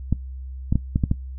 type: clicks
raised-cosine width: 5 ms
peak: -7 dBFS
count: 6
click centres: 0.126 / 0.725 / 0.756 / 0.959 / 1.038 / 1.114 s
effects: noise-tail reverb RT60 0.1 s tail -18 dB re dry + added 65 Hz sine -31 dBFS peak until 1.38 s